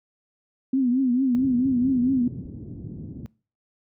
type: tone with vibrato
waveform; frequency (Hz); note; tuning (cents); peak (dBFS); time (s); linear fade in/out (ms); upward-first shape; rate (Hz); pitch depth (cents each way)
sine; 255; C4; -44; -18; 0.73-2.28; 5; triangle; 4.5; 130
type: low-pass noise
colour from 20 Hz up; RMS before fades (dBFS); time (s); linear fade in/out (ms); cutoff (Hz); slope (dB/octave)
pink; -33; 1.35-3.26; 0; 280; 24
effects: noise-tail reverb RT60 0.4 s tail -23 dB re dry + high-pass 100 Hz 12 dB/octave